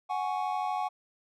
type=chord; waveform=triangle; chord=F# suspended second; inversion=none; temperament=just; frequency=740 / 832.5 / 1110 Hz; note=F#5 / G#5 / C#6; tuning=0 / +4 / +2 cents; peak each=-30 / -31 / -34 dBFS; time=0.09-0.89 s; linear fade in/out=20 ms; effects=none